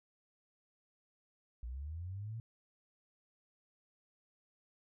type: linear sweep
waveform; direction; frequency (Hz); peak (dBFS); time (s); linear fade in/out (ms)
sine; up; 56.2 to 116.54; -40; 1.63-2.4; 0
effects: none